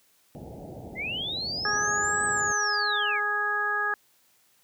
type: low-pass noise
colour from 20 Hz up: pink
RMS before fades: -39 dBFS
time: 0.35-2.52 s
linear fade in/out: 0 ms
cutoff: 840 Hz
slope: 96 dB/octave
type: linear two-way sweep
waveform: sine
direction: up then down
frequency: 1968 to 8130 to 1968 Hz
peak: -29 dBFS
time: 0.95-3.21 s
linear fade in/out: 50 ms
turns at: 2.25 s
type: harmonic tone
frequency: 415.3 Hz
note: G#4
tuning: in tune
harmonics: 1 / 2 / 3 / 4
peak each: -37 / -34 / -30 / -26 dBFS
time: 1.65-3.94 s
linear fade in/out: 2 ms
effects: white hiss -64 dBFS RMS until 4.63 s + high-pass 80 Hz 12 dB/octave